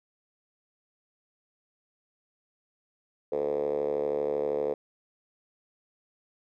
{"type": "tone with band-pass filter", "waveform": "5% pulse", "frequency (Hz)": 72.7, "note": "D2", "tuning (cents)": -17, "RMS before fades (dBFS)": -29, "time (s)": [3.32, 4.74], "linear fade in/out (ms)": 5, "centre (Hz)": 470, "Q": 7.4, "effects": []}